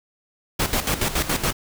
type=noise with tremolo; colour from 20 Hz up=pink; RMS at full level=-21 dBFS; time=0.59-1.53 s; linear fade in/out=10 ms; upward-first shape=square; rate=7.1 Hz; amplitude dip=70%; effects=none